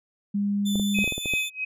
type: tone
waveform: sine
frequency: 202.5 Hz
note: G#3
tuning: 43 cents flat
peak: -22 dBFS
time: 0.34-1.04 s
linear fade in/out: 10 ms
type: tone with vibrato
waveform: sawtooth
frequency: 3520 Hz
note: A7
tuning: in tune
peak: -28 dBFS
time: 0.65-1.5 s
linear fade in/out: 20 ms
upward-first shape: sine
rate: 8.7 Hz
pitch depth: 8 cents each way
type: clicks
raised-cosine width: 2 ms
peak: -19 dBFS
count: 9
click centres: 0.756 / 0.797 / 0.988 / 1.042 / 1.077 / 1.123 / 1.18 / 1.258 / 1.337 s
type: tone with tremolo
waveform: sine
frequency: 2531 Hz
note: D#7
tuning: 29 cents sharp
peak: -22 dBFS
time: 0.94-1.65 s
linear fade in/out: 10 ms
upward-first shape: sine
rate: 3 Hz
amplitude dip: 95%
effects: none